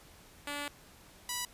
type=tone pair in turn; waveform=5% pulse; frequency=289 / 980.3 Hz; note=D4 / B5; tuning=-28 / -13 cents; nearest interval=octave + major sixth; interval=2115 cents; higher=second; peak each=-25 / -22 dBFS; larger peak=second; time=0.47-0.68 / 1.29-1.45 s; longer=first; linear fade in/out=2 ms; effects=pink hiss -57 dBFS RMS until 1.53 s + resampled to 32000 Hz